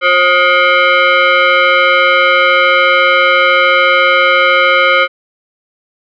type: tone with frequency modulation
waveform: sine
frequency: 357 Hz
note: F4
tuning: 38 cents sharp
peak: -6 dBFS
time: 0.01-5.08 s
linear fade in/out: 50 ms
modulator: 893 Hz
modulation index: 2.6
effects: none